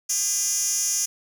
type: tone with high-pass filter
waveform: 10% pulse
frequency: 405.2 Hz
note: G#4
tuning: 43 cents flat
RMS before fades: -24 dBFS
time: 0.09-1.06 s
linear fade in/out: 10 ms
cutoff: 6600 Hz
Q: 3.5
effects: none